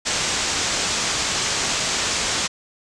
white low-pass noise, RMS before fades -23 dBFS, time 0.05-2.48 s, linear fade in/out 20 ms, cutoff 7800 Hz, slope 48 dB/octave, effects none

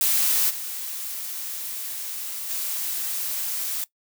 blue noise with level steps, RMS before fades -21 / -32 / -28 dBFS, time 0.01-3.84 s, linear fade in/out 0 ms, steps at 0.49 / 2.49 s, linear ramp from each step 20 ms, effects noise-tail reverb RT60 0.1 s tail -19 dB re dry

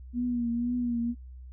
sine tone with vibrato, 240 Hz, B3, 49 cents flat, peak -26 dBFS, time 0.13-1.15 s, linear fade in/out 50 ms, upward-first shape triangle, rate 2 Hz, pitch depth 54 cents each way, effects noise-tail reverb RT60 0.1 s tail -21 dB re dry + added 63 Hz sine -42 dBFS peak until 1.52 s

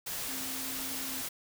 sine tone in noise, 264.5 Hz, C4, 19 cents sharp, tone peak -44 dBFS, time 0.28-1.22 s, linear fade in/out 10 ms, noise white, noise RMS -37 dBFS, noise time 0.06-1.29 s, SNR -10 dB, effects none

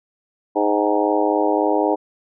harmonic tone with a mistuned harmonic, 103.83 Hz, G#2, in tune, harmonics 3 / 4 / 5 / 6 / 7 / 8 / 9, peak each -21 / -22 / -23 / -24 / -24 / -25 / -26 dBFS, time 0.55-1.96 s, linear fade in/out 20 ms, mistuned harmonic 7, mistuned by +53 cents, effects none

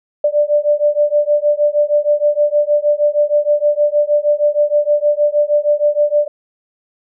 sine beating tone pair, 587.3 / 593.7 Hz, D5 / D5, 0 / +19 cents, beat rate 6.4 Hz, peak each -14 dBFS, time 0.24-6.28 s, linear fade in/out 5 ms, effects none

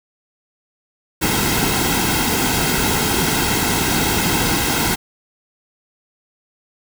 pink noise with comb filter, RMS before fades -18 dBFS, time 1.21-4.96 s, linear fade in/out 20 ms, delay 1.7 ms, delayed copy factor -0.65, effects none

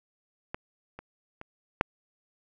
clicks, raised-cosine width 0.5 ms, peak -18 / -26 / -26 / -6 dBFS, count 4, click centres 0.545 / 0.99 / 1.414 / 1.811 s, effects none

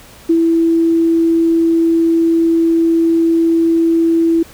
sine tone with ADSR envelope, 330.8 Hz, E4, 6 cents sharp, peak -7 dBFS, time 0.29-4.43 s, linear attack 10 ms, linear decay 69 ms, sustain -2 dB, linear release 6 ms, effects pink hiss -40 dBFS RMS until 4.53 s

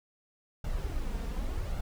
brown noise with flanger, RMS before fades -33 dBFS, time 0.64-1.81 s, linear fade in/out 5 ms, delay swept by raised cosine 1.4 to 4.4 ms, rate 0.87 Hz, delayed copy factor +0.55, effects none

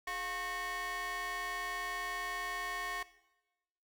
30% pulse ring-modulated tone, 375 Hz, F#4, 23 cents sharp, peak -31 dBFS, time 0.07-3.03 s, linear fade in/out 5 ms, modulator 1460 Hz, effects noise-tail reverb RT60 1.0 s tail -18 dB re dry

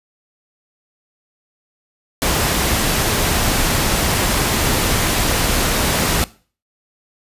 pink noise, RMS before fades -17 dBFS, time 2.22-6.24 s, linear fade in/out 0 ms, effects noise-tail reverb RT60 0.4 s tail -20 dB re dry + resampled to 32000 Hz

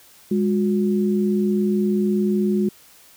sine tone pair together, 205.2 / 361.7 Hz, G#3 / F#4, -21 / -39 cents, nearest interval minor seventh, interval 982 cents, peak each -18 / -22 dBFS, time 0.31-2.69 s, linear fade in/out 5 ms, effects white hiss -50 dBFS RMS until 3.16 s

